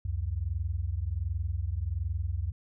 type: tone pair together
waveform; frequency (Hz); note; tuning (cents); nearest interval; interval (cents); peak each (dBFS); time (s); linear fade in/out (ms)
sine; 68.86 / 90.2; C#2 / F#2; -11 / -44; perfect fourth; 467; -32 / -31; 0.05-2.52; 5
effects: none